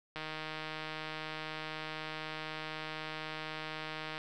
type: click train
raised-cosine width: 0.3 ms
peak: -24 dBFS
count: 628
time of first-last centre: 0.16-4.179 s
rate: 156 Hz
effects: none